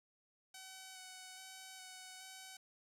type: tone with vibrato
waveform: 5% pulse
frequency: 752 Hz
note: F#5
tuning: 28 cents sharp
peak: -39 dBFS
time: 0.54-2.57 s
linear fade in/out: 5 ms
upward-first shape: square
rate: 1.2 Hz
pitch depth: 13 cents each way
effects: 12-bit